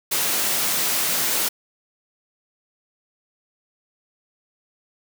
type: high-pass noise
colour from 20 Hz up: white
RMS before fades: -22 dBFS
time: 0.11-1.49 s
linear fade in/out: 10 ms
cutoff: 140 Hz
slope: 12 dB/octave
effects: none